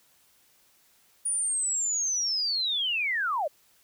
sine linear sweep, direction down, 9660 to 534 Hz, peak -25 dBFS, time 1.25-3.48 s, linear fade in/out 10 ms, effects white hiss -63 dBFS RMS until 3.83 s

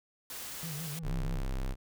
white noise, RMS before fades -42 dBFS, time 0.3-0.99 s, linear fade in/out 2 ms
triangle tone with vibrato, 155.56 Hz, D#3, in tune, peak -36 dBFS, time 0.63-1.4 s, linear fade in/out 2 ms, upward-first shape sine, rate 6.2 Hz, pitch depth 130 cents each way
square tone, 32.7 Hz, C1, in tune, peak -32 dBFS, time 1.02-1.76 s, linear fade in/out 50 ms
effects none

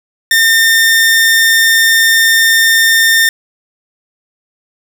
sawtooth tone, 1812 Hz, A#6, 50 cents flat, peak -3 dBFS, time 0.31-3.29 s, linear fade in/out 2 ms, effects none

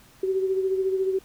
sine beating tone pair, 379.6 / 393.6 Hz, F#4 / G4, +44 / +7 cents, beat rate 14 Hz, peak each -22 / -31 dBFS, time 0.23-1.19 s, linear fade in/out 5 ms, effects pink hiss -54 dBFS RMS until 1.24 s

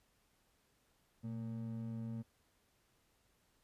triangle ring-modulated tone, 172.1 Hz, F3, 25 cents flat, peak -35 dBFS, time 1.23-2.23 s, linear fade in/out 20 ms, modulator 53.9 Hz, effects pink hiss -75 dBFS RMS until 3.63 s + resampled to 32000 Hz

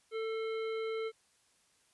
harmonic tone with a mistuned harmonic, 445.4 Hz, A4, 21 cents sharp, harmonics 1 / 3 / 5 / 7 / 9, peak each -34 / -46 / -47 / -53 / -55 dBFS, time 0.11-1.12 s, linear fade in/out 50 ms, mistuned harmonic 5, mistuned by -50 cents, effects white hiss -70 dBFS RMS until 1.93 s + resampled to 24000 Hz

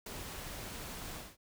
pink noise with ADSR envelope, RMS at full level -42 dBFS, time 0.06-1.37 s, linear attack 6 ms, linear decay 7 ms, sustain -2 dB, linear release 210 ms, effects none

